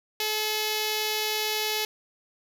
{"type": "tone with notch filter", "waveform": "5% pulse", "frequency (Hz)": 429.4, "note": "A4", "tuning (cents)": -42, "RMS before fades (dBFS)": -28, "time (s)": [0.2, 1.85], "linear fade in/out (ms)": 2, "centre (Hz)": 1400, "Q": 1.5, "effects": []}